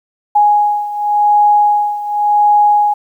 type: beating tone pair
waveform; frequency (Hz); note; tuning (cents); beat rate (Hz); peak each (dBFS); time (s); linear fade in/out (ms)
sine; 830.6 / 831.5; G#5 / G#5; 0 / +2; 0.9; -10 / -14; 0.35-2.94; 10
effects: 8-bit